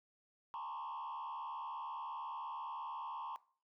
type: tone with frequency modulation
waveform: sine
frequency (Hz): 990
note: B5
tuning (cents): +4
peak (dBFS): -39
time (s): 0.54-3.36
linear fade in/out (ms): 0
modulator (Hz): 74.3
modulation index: 1.7
effects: noise-tail reverb RT60 0.4 s tail -19 dB re dry + tanh soft clip ceiling -40 dBFS